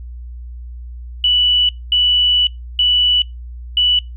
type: tone bursts at uneven times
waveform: sine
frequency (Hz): 2960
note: F#7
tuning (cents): 0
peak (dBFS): -10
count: 4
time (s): 1.24-1.69 / 1.92-2.47 / 2.79-3.22 / 3.77-3.99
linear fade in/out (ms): 2
effects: noise-tail reverb RT60 0.2 s tail -23 dB re dry + added 60 Hz sine -28 dBFS peak until 4.16 s